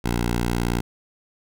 10% pulse tone, 59 Hz, A#1, 22 cents sharp, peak -13 dBFS, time 0.04-0.81 s, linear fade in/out 10 ms, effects none

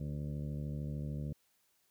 harmonic tone with a mistuned harmonic, 73.42 Hz, D2, in tune, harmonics 1 / 2 / 3 / 4 / 5 / 6 / 7 / 8, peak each -43 / -38 / -45 / -51 / -57 / -59 / -55 / -58 dBFS, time 0-1.33 s, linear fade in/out 5 ms, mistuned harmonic 5, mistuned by +23 cents, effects white hiss -74 dBFS RMS until 1.9 s

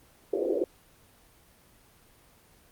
white band-pass noise, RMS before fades -28 dBFS, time 0.33-0.64 s, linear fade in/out 2 ms, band 320 to 520 Hz, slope 48 dB/octave, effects pink hiss -59 dBFS RMS until 2.71 s + Opus 24 kbps

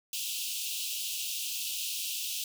pink high-pass noise, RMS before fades -35 dBFS, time 0.13-2.44 s, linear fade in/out 2 ms, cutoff 2600 Hz, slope 96 dB/octave, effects none

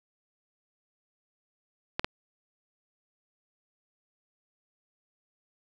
clicks, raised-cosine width 0.3 ms, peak -11 dBFS, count 2, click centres 1.995 / 2.045 s, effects none

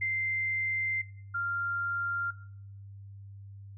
sine tone pair in turn, 2085 / 1391.6 Hz, C7 / F6, -7 / -7 cents, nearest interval perfect fifth, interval 700 cents, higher first, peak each -28 / -29 dBFS, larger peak first, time 0.01-1.02 / 1.34-2.31 s, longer first, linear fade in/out 10 ms, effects noise-tail reverb RT60 0.6 s tail -17 dB re dry + added 99 Hz sine -44 dBFS peak until 3.77 s

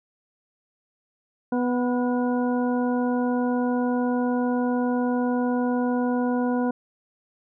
harmonic tone with a mistuned harmonic, 246.9 Hz, B3, in tune, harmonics 1 / 2 / 3 / 4 / 6, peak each -22 / -28 / -32 / -34 / -38 dBFS, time 1.52-6.71 s, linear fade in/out 5 ms, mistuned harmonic 6, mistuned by -35 cents, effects none

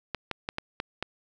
clicks, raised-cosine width 0.3 ms, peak -14 dBFS, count 6, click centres 0.147 / 0.313 / 0.489 / 0.584 / 0.801 / 1.026 s, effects none

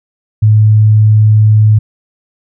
sine tone, 107.5 Hz, A2, 40 cents flat, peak -3 dBFS, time 0.42-1.79 s, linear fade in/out 10 ms, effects none

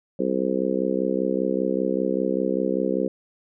harmonic tone, 65.1 Hz, C2, 8 cents flat, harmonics 3 / 4 / 5 / 6 / 7 / 8, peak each -28 / -28 / -28 / -28 / -28 / -28 dBFS, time 0.19-3.08 s, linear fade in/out 5 ms, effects none

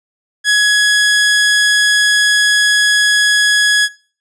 sawtooth tone, 1677 Hz, G#6, 16 cents sharp, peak -5 dBFS, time 0.44-3.89 s, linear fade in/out 50 ms, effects noise-tail reverb RT60 0.4 s tail -20 dB re dry + resampled to 22050 Hz

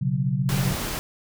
sine chord, B suspended second, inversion none, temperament equal, 123.47 / 138.59 / 185 Hz, B2 / C#3 / F#3, 0 / 0 / 0 cents, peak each -27 / -23 / -27 dBFS, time 0.01-0.73 s, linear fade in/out 10 ms
pink noise, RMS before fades -29 dBFS, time 0.49-0.99 s, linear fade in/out 0 ms
effects none

